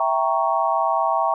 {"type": "chord", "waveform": "sine", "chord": "E diminished seventh", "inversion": "none", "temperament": "equal", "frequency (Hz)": [659.3, 784, 932.3, 1108.7], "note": ["E5", "G5", "Bb5", "Db6"], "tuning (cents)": [0, 0, 0, 0], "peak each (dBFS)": -23, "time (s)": [0, 1.34], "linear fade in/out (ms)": 2, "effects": []}